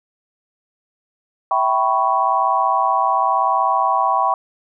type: chord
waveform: sine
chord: C# half-diminished seventh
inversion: first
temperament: equal with one note detuned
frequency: 659.3 / 775 / 987.8 / 1108.7 Hz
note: E5 / G5 / B5 / C#6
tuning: 0 / -20 / 0 / 0 cents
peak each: -24 / -19 / -19 / -19 dBFS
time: 1.51-4.34 s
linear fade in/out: 2 ms
effects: none